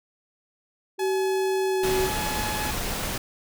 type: tone with pitch glide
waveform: sine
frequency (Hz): 381.1 to 376.3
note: G4 to F#4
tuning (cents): -49 to +29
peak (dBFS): -22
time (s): 0.98-2.1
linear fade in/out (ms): 50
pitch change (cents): -22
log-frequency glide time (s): 1.68-1.8
type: tone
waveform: sawtooth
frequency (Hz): 850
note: G#5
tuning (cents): +40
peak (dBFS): -26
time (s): 0.99-2.71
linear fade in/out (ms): 5
type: noise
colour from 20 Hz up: pink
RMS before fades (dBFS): -29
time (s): 1.83-3.18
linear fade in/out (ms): 5
effects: none